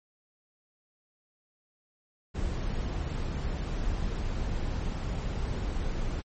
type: noise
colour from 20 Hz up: brown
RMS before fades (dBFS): -31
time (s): 2.34-6.22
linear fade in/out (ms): 20
effects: MP3 32 kbps